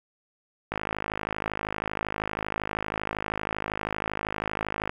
click train, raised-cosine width 0.5 ms, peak -13 dBFS, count 221, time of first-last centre 0.72-4.895 s, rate 52.7 Hz, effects 8-bit

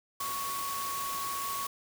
sine tone in noise, 1112 Hz, C#6, 5 cents sharp, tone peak -34 dBFS, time 0.2-1.67 s, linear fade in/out 5 ms, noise white, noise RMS -38 dBFS, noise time 0.2-1.67 s, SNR +1 dB, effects none

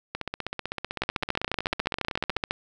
two click trains, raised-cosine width 0.3 ms, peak -14 / -9 dBFS, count 36 / 22, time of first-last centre 0.15-2.365 / 1.02-2.509 s, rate 15.8 / 14.1 Hz, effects none

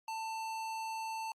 sine tone with hard clipping, 890 Hz, A5, 20 cents sharp, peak -39 dBFS, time 0.08-1.32 s, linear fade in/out 2 ms, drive 17 dB, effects Opus 48 kbps

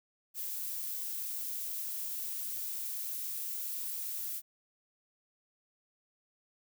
violet noise, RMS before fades -38 dBFS, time 0.34-4.42 s, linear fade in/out 50 ms, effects none

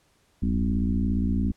sine tone with frequency modulation, 136 Hz, C#3, 33 cents flat, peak -21 dBFS, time 0.42-1.52 s, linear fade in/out 10 ms, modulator 57.3 Hz, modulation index 2.3, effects pink hiss -65 dBFS RMS until 1.56 s + low-pass 11000 Hz 12 dB/octave

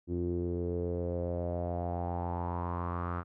sawtooth tone with low-pass filter sweep, 87.2 Hz, F2, 2 cents flat, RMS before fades -34 dBFS, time 0.07-3.24 s, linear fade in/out 50 ms, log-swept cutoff 320 to 1300 Hz, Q 5.5, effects none

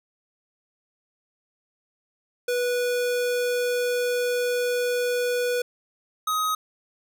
square tone pair in turn, 490 / 1260.7 Hz, B4 / D#6, -14 / +22 cents, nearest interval octave + major third, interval 1636 cents, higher second, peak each -23 dBFS, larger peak neither, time 2.48-5.62 / 6.27-6.55 s, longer first, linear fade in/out 5 ms, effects none

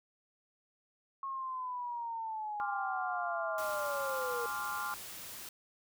sine linear sweep, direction down, 1092 to 466.2 Hz, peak -36 dBFS, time 1.23-4.46 s, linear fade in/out 2 ms
sine chord, D half-diminished seventh, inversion second, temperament equal, 830.6 / 1046.5 / 1174.7 / 1396.9 Hz, Ab5 / C6 / D6 / F6, 0 / 0 / 0 / 0 cents, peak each -43 / -41 / -41 / -39 dBFS, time 2.6-4.94 s, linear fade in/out 0 ms
white noise, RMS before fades -46 dBFS, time 3.58-5.49 s, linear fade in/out 2 ms
effects none

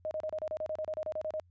sine tone bursts, 622 Hz, D#5, 1 cent flat, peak -32 dBFS, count 15, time 0.05-1.398 s, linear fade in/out 0 ms, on 60 ms, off 32 ms, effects added 88 Hz sine -60 dBFS peak until 1.5 s + resampled to 16000 Hz

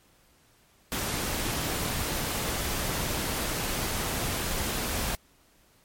pink noise, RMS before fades -30 dBFS, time 0.92-5.15 s, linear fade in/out 0 ms, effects pink hiss -62 dBFS RMS until 5.84 s + MP3 64 kbps

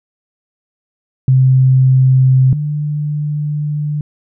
sine tone pair in turn, 130.81 / 148.75 Hz, C3 / D3, 0 / +22 cents, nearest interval major second, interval 222 cents, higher second, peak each -6 / -15 dBFS, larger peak first, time 1.28-2.53 / 2.53-4.01 s, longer second, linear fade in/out 2 ms, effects none

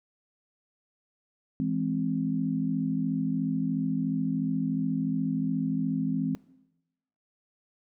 sine chord, E augmented, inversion none, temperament equal, 164.81 / 207.7 / 261.6 Hz, E3 / G#3 / B#3, 0 / 0 / 0 cents, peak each -31 / -31 / -28 dBFS, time 1.6-6.35 s, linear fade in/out 0 ms, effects noise-tail reverb RT60 0.9 s tail -20 dB re dry

